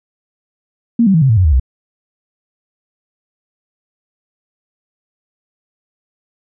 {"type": "tone with pitch steps", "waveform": "sine", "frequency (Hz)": [233.1, 193.76, 161.06, 133.88, 111.29, 92.51, 76.89, 63.92], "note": ["A#3", "G3", "E3", "C3", "A2", "F#2", "D#2", "C2"], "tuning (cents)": [0, -20, -40, 40, 20, 0, -20, -40], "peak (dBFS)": -7, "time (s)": [0.99, 1.598], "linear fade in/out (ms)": 5, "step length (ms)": 76, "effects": []}